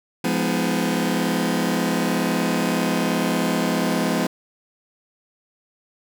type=chord; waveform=sawtooth; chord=F half-diminished seventh; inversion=none; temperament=just; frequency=174.61 / 209.5 / 251.4 / 314.3 Hz; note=F3 / Ab3 / Cb4 / Eb4; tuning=0 / +15 / +31 / +18 cents; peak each=-21 / -21 / -20 / -24 dBFS; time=0.24-4.27 s; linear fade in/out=5 ms; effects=none